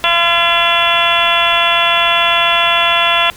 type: harmonic tone with a mistuned harmonic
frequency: 340.9 Hz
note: F4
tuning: 42 cents flat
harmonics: 2 / 3 / 4 / 5 / 6 / 7 / 8 / 9 / 10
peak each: -18 / -17 / -18 / -22 / -22 / -22 / -16 / -22 / -16 dBFS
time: 0.04-3.3 s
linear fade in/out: 0 ms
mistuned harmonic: 9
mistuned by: -16 cents
effects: pink hiss -37 dBFS RMS until 3.36 s